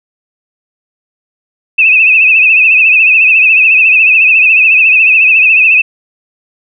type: tone with vibrato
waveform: sine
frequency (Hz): 2579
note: E7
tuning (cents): -39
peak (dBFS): -3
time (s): 1.78-5.82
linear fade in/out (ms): 10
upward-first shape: triangle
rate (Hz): 14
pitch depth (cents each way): 90
effects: none